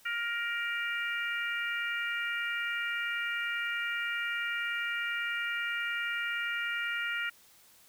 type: harmonic tone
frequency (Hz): 469.7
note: A#4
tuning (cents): +13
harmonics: 3 / 4 / 5 / 6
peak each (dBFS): -34 / -36 / -38 / -40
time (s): 0.05-7.3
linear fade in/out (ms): 10
effects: white hiss -60 dBFS RMS until 7.88 s